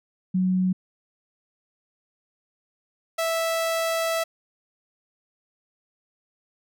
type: tone pair in turn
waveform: sine / sawtooth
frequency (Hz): 185 / 657.4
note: F#3 / E5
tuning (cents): 0 / -5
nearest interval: octave + minor seventh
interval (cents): 2195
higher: second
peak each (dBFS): -19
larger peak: neither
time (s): 0.34-0.73 / 3.18-4.24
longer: second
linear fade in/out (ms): 10
effects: none